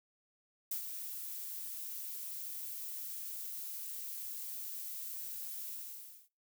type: noise with ADSR envelope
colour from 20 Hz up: violet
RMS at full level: -36 dBFS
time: 0.71-6.29 s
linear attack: 6 ms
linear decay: 97 ms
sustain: -7 dB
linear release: 590 ms
effects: noise-tail reverb RT60 0.3 s tail -23 dB re dry